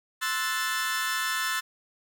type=chord; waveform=sawtooth; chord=F# half-diminished seventh; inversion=second; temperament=equal; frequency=1046.5 / 1318.5 / 1480 / 1760 Hz; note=C6 / E6 / F#6 / A6; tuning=0 / 0 / 0 / 0 cents; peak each=-31 / -29 / -31 / -26 dBFS; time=0.21-1.61 s; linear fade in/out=20 ms; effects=none